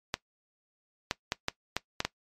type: clicks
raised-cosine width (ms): 0.2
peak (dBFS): -10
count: 7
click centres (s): 0.141 / 1.111 / 1.321 / 1.484 / 1.766 / 2.004 / 2.05
effects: noise-tail reverb RT60 0.1 s tail -19 dB re dry + MP3 64 kbps